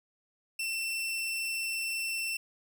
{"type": "tone", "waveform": "sawtooth", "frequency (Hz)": 2689, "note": "E7", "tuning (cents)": 34, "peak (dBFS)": -28, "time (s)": [0.59, 2.37], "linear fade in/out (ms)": 5, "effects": []}